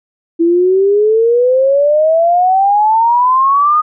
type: exponential sweep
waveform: sine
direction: up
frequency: 330 to 1244.5 Hz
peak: -7 dBFS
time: 0.39-3.82 s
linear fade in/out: 20 ms
effects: none